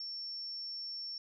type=tone; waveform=sine; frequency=5440 Hz; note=F8; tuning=46 cents flat; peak=-39 dBFS; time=0-1.18 s; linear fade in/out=2 ms; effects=none